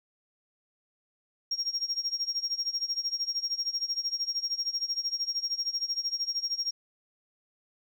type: tone with tremolo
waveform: sine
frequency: 5580 Hz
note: F8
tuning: 2 cents flat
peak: -24 dBFS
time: 1.51-6.71 s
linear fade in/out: 5 ms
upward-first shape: sine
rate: 13 Hz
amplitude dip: 90%
effects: tanh soft clip ceiling -23 dBFS + 11-bit